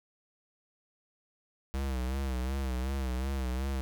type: tone with vibrato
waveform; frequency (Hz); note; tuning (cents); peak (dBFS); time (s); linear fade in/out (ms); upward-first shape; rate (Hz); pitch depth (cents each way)
square; 65.41; C2; 0; -31; 1.74-3.81; 0; sine; 2.7; 81
effects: 11-bit